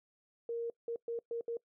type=tone bursts at uneven times; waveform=sine; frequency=466.2 Hz; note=A#4; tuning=in tune; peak=-34 dBFS; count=5; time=0.49-0.7 / 0.88-0.96 / 1.08-1.19 / 1.31-1.41 / 1.48-1.57 s; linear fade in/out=2 ms; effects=noise-tail reverb RT60 0.1 s tail -23 dB re dry